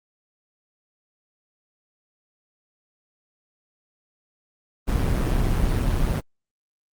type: noise with amplitude modulation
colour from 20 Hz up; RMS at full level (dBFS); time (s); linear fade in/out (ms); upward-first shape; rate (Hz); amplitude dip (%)
brown; -19; 4.87-6.21; 20; sine; 129; 45
effects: Opus 32 kbps